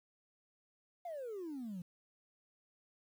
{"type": "exponential sweep", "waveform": "sine", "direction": "down", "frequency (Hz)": [722, 169], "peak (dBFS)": -39, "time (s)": [1.05, 1.82], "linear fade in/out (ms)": 5, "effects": ["tanh soft clip ceiling -39 dBFS", "11-bit"]}